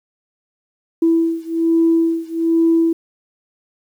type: beating tone pair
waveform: sine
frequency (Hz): 329.6 / 330.8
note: E4 / E4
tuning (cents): 0 / +6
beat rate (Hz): 1.2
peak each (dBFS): -15 / -16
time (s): 1.02-2.93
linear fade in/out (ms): 5
effects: tanh soft clip ceiling -5 dBFS + 8-bit